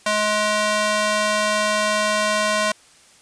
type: tone with high-pass filter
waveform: square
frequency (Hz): 211.3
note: G#3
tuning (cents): +30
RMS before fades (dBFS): -20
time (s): 0.06-2.72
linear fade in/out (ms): 5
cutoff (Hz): 710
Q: 0.82
effects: white hiss -51 dBFS RMS until 3.21 s + resampled to 22050 Hz